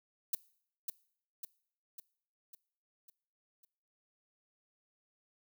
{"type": "noise with echo", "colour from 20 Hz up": "violet", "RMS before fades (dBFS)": -31, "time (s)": [0.33, 0.35], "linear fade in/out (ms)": 5, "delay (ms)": 550, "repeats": 6, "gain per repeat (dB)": -5, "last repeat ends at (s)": 3.65, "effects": ["noise-tail reverb RT60 0.6 s tail -21 dB re dry"]}